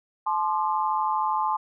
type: tone cluster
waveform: sine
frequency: 864 / 1045 / 1198 Hz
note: A5 / C6 / D6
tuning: -32 / -2 / +34 cents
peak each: -25 / -26 / -31 dBFS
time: 0.26-1.57 s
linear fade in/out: 10 ms
effects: none

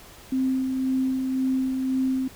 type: tone with tremolo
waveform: sine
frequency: 261.6 Hz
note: C4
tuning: in tune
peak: -20 dBFS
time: 0.32-2.28 s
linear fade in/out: 5 ms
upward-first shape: sine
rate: 1.9 Hz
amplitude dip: 35%
effects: pink hiss -47 dBFS RMS until 2.35 s

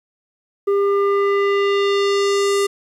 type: tone with low-pass filter sweep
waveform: square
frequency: 400 Hz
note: G4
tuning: 35 cents sharp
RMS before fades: -17 dBFS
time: 0.67-2.67 s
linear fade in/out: 10 ms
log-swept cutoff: 820 to 9600 Hz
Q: 1.4
effects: 9-bit

